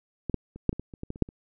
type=clicks; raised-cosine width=3 ms; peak=-17 / -12 / -29 / -8 / -21 / -21 / -29 / -22 / -20 / -29 / -8 / -30 dBFS; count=12; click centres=0.297 / 0.343 / 0.56 / 0.693 / 0.729 / 0.796 / 0.938 / 1.034 / 1.104 / 1.159 / 1.223 / 1.289 s; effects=none